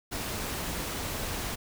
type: noise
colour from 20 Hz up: pink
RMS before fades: -34 dBFS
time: 0.11-1.56 s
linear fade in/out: 20 ms
effects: none